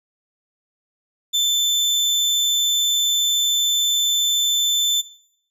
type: tone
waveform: 35% pulse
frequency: 3533 Hz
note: A7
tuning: 6 cents sharp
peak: -14 dBFS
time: 1.33-5.02 s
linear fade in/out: 20 ms
effects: noise-tail reverb RT60 0.7 s tail -19 dB re dry + resampled to 32000 Hz